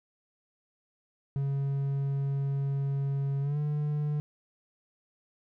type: tone with pitch glide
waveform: triangle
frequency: 138.59 to 148.54 Hz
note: C#3 to D3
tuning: 0 to +20 cents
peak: -25 dBFS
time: 1.36-4.2 s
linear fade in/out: 0 ms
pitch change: +120 cents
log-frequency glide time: 3.41-3.58 s
effects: none